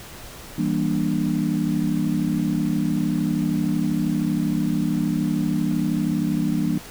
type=chord; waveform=sine; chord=E half-diminished seventh; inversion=none; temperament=just; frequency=164.81 / 197.78 / 237.3 / 296.7 Hz; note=E3 / G3 / Bb3 / D4; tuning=0 / +16 / +31 / +18 cents; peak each=-25 dBFS; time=0.58-6.78 s; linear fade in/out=5 ms; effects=pink hiss -40 dBFS RMS until 6.9 s